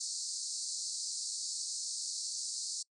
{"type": "band-pass noise", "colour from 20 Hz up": "pink", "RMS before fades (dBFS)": -39, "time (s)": [0, 2.83], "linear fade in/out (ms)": 10, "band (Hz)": [4200, 9000], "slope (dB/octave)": 96, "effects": ["noise-tail reverb RT60 0.1 s tail -25 dB re dry"]}